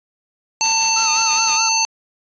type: harmonic tone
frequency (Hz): 891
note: A5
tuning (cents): +22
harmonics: 1 / 3 / 5 / 7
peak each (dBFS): -20 / -22 / -20 / -18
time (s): 0.61-1.85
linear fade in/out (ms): 0
type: noise with tremolo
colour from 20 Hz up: white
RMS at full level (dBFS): -30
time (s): 0.64-1.57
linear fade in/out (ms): 0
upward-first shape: square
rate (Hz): 6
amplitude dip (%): 45
type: tone with vibrato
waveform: sawtooth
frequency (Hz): 1292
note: E6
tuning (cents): -35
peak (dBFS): -21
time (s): 0.96-1.69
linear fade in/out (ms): 5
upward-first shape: sine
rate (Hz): 4.8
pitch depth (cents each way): 100
effects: resampled to 16000 Hz